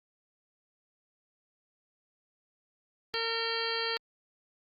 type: harmonic tone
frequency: 456.8 Hz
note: A#4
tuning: 35 cents flat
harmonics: 1 / 2 / 3 / 4 / 5 / 6 / 7 / 9 / 10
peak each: -36 / -41 / -39 / -38 / -42 / -42 / -38 / -39 / -37 dBFS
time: 3.14-3.97 s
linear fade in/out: 0 ms
effects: Opus 48 kbps